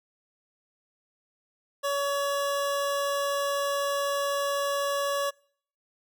25% pulse tone, 564 Hz, C#5, 30 cents sharp, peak -22 dBFS, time 1.83-5.31 s, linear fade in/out 20 ms, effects noise-tail reverb RT60 0.6 s tail -26 dB re dry

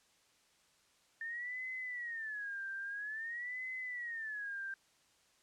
sine tone with vibrato, 1793 Hz, A6, 32 cents sharp, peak -39 dBFS, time 1.21-4.74 s, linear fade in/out 2 ms, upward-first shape sine, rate 0.5 Hz, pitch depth 220 cents each way, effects white hiss -70 dBFS RMS until 5.42 s + low-pass 8000 Hz 12 dB/octave

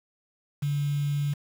sine tone with quantisation, 144 Hz, D3, 34 cents flat, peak -24 dBFS, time 0.62-1.34 s, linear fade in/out 10 ms, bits 7, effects none

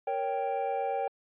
triangle chord, G diminished, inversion first, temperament equal, 466.2 / 554.4 / 784 Hz, Bb4 / Db5 / G5, 0 / 0 / 0 cents, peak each -33 / -32 / -29 dBFS, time 0.07-1.08 s, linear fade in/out 5 ms, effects resampled to 8000 Hz

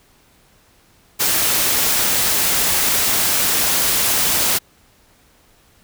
white noise, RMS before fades -17 dBFS, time 1.19-4.59 s, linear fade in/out 20 ms, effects pink hiss -54 dBFS RMS until 5.83 s

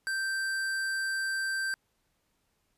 sine tone with hard clipping, 1565 Hz, G6, 3 cents flat, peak -31 dBFS, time 0.07-1.74 s, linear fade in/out 0 ms, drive 14 dB, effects pink hiss -75 dBFS RMS until 2.77 s + resampled to 32000 Hz

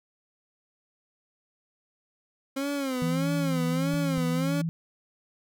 30% pulse tone with vibrato, 266.7 Hz, C4, 33 cents sharp, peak -25 dBFS, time 2.56-4.62 s, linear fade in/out 10 ms, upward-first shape sine, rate 1.6 Hz, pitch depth 120 cents each way
sine tone with pitch glide, 165.7 to 164.56 Hz, E3 to E3, +9 to -3 cents, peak -26 dBFS, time 3.02-4.69 s, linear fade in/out 0 ms, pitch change -12 cents, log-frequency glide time 3.14-3.32 s
clicks, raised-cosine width 5 ms, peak -27 dBFS, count 2, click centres 3.94 / 4.179 s
effects none

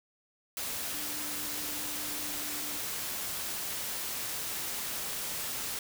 sine tone in noise, 296.6 Hz, D4, 17 cents sharp, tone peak -47 dBFS, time 0.94-2.78 s, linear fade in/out 2 ms, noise white, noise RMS -36 dBFS, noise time 0.57-5.79 s, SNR -14 dB, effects none

